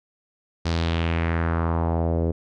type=tone with low-pass filter sweep; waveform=sawtooth; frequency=83.1 Hz; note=E2; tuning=15 cents sharp; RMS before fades=-23 dBFS; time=0.65-2.32 s; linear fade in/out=10 ms; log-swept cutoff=5100 to 450 Hz; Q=2.3; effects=none